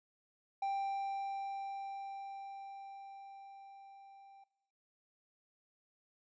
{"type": "tone with level ramp", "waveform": "triangle", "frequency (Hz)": 787, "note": "G5", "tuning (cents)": 7, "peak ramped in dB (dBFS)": [-31, -54], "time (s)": [0.62, 4.44], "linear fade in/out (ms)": 5, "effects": ["noise-tail reverb RT60 1.0 s tail -24 dB re dry", "resampled to 16000 Hz"]}